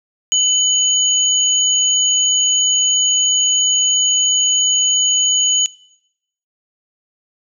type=tone pair together; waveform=sine; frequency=2999 / 6733 Hz; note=F#7 / G#8; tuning=+23 / +23 cents; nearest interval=octave + major second; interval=1400 cents; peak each=-14 dBFS; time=0.32-5.66 s; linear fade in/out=0 ms; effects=noise-tail reverb RT60 0.8 s tail -22 dB re dry